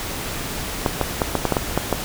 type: clicks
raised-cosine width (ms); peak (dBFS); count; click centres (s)
1; -3; 9; 0.862 / 1.013 / 1.218 / 1.353 / 1.453 / 1.523 / 1.568 / 1.776 / 1.927
effects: pink hiss -28 dBFS RMS until 2.04 s